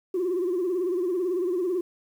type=tone with vibrato; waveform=sine; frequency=360 Hz; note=F#4; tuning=47 cents flat; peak=-22 dBFS; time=0.14-1.81 s; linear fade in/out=5 ms; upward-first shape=sine; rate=18 Hz; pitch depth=99 cents each way; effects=tanh soft clip ceiling -20 dBFS + 9-bit